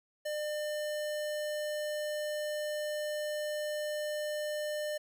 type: tone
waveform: square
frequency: 600 Hz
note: D5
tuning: 37 cents sharp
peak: -34 dBFS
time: 0.25-4.98 s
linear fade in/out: 10 ms
effects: 11-bit